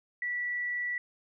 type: tone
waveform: sine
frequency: 1954 Hz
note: B6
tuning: 19 cents flat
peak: -30 dBFS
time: 0.22-0.98 s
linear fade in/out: 2 ms
effects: none